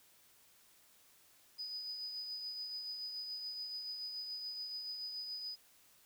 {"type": "tone with tremolo", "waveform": "sine", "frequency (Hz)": 4978, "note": "D#8", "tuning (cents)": 0, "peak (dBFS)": -39, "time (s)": [1.58, 5.56], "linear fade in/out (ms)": 20, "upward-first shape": "triangle", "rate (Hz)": 7, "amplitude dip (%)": 40, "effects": ["white hiss -66 dBFS RMS until 6.05 s"]}